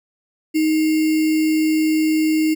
sine tone with sample-and-hold, 313.2 Hz, D#4, 11 cents sharp, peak -14 dBFS, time 0.54-2.55 s, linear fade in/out 20 ms, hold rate 2450 Hz, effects none

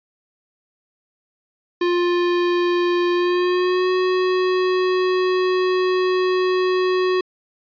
square tone with pitch glide, 351.6 to 368.7 Hz, F4 to F#4, +12 to -6 cents, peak -17 dBFS, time 1.81-7.21 s, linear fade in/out 5 ms, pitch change +82 cents, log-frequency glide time 3.13-3.91 s, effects resampled to 11025 Hz

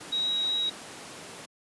sine tone in noise, 3826 Hz, A#7, 44 cents sharp, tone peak -25 dBFS, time 0.12-0.7 s, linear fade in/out 10 ms, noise pink, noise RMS -42 dBFS, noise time 0-1.46 s, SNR +14 dB, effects high-pass 200 Hz 12 dB/octave + resampled to 24000 Hz

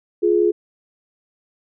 sine tone pair together, 349.3 / 419.6 Hz, F4 / G#4, 0 / +18 cents, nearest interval minor third, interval 318 cents, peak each -16 dBFS, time 0.22-0.52 s, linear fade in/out 20 ms, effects none

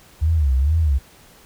sine tone with vibrato, 72.9 Hz, D2, 12 cents flat, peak -14 dBFS, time 0.21-0.99 s, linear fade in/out 20 ms, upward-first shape sine, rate 2.2 Hz, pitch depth 210 cents each way, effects pink hiss -49 dBFS RMS until 1.45 s

